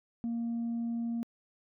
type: tone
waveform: sine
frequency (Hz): 233.1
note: A#3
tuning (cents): 0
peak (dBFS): -29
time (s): 0.24-1.23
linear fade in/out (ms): 0
effects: tanh soft clip ceiling -29 dBFS